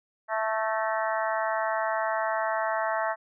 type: harmonic tone with a mistuned harmonic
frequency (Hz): 220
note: A3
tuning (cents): 0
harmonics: 3 / 4 / 5 / 6 / 7 / 8 / 9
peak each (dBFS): -29 / -31 / -33 / -35 / -36 / -37 / -38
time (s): 0.28-3.16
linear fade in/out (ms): 50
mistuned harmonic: 9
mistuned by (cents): -71
effects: none